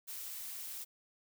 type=noise; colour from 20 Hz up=blue; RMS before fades=-44 dBFS; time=0.07-0.85 s; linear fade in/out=20 ms; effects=none